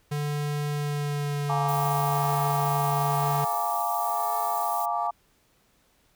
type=tone with pitch glide; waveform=square; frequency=146.83 to 144.56 Hz; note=D3 to D3; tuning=0 to -27 cents; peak=-27 dBFS; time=0.11-3.45 s; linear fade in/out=10 ms; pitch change=-27 cents; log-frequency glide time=0.69-1.39 s
type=chord; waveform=sine; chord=Bb dominant seventh; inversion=second; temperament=just; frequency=699.2 / 839.1 / 932.3 / 1165.4 Hz; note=F5 / Ab5 / Bb5 / D6; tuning=+2 / +18 / 0 / -14 cents; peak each=-29 / -30 / -32 / -30 dBFS; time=1.49-5.11 s; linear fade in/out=10 ms
type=noise; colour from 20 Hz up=violet; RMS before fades=-37 dBFS; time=1.68-4.86 s; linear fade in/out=10 ms
type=tone with tremolo; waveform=15% pulse; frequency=440 Hz; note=A4; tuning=in tune; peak=-35 dBFS; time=2.13-5.07 s; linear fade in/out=0 ms; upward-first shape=triangle; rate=1 Hz; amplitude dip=95%
effects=pink hiss -65 dBFS RMS until 6.15 s